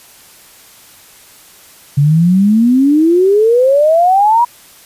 sine exponential sweep, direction up, 138.59 to 975 Hz, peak -6 dBFS, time 1.97-4.45 s, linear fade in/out 10 ms, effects white hiss -41 dBFS RMS until 4.85 s + resampled to 32000 Hz

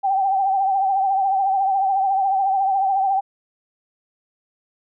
sine tone with vibrato, 777 Hz, G5, 16 cents flat, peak -16 dBFS, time 0.03-3.21 s, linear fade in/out 20 ms, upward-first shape triangle, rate 14 Hz, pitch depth 66 cents each way, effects none

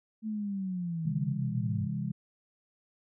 sine linear sweep, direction down, 221.4 to 98 Hz, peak -31 dBFS, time 0.22-1.88 s, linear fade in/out 50 ms
sine chord, C augmented, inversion none, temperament equal with one note detuned, 130.81 / 164.81 / 202.6 Hz, C3 / E3 / G#3, 0 / 0 / -43 cents, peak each -35 dBFS, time 1.05-2.12 s, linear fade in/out 10 ms
effects none

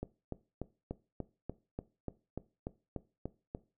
click train, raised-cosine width 2 ms, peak -24 dBFS, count 13, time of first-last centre 0.03-3.549 s, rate 3.41 Hz, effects noise-tail reverb RT60 0.3 s tail -18 dB re dry

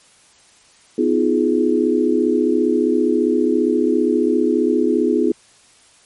sine chord, F half-diminished seventh, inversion second, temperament just, 251.4 / 314.3 / 349.2 / 419.1 Hz, Cb4 / Eb4 / F4 / Ab4, +31 / +18 / 0 / +16 cents, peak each -19 dBFS, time 0.98-5.32 s, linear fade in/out 5 ms, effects white hiss -51 dBFS RMS until 6.05 s + MP3 48 kbps

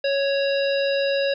harmonic tone with a mistuned harmonic, 554.4 Hz, C#5, in tune, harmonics 1 / 3 / 5 / 7 / 9, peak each -20 / -30 / -30 / -32 / -35 dBFS, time 0.04-1.34 s, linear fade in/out 5 ms, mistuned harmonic 9, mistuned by -15 cents, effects none

